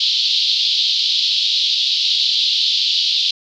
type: band-pass noise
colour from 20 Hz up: white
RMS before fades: -17 dBFS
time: 0-3.31 s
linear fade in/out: 5 ms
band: 3200 to 4500 Hz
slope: 48 dB/octave
effects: none